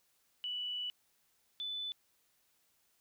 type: tone pair in turn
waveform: sine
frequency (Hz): 2960 / 3497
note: F#7 / A7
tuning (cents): 0 / -11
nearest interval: minor third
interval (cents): 289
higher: second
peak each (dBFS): -36 / -37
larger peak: first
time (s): 0.44-0.9 / 1.6-1.92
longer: first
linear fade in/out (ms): 0
effects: white hiss -74 dBFS RMS until 3 s